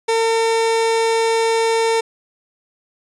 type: tone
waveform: 30% pulse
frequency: 453.3 Hz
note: A#4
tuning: 48 cents flat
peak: -12 dBFS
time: 0.08-2.01 s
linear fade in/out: 10 ms
effects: resampled to 22050 Hz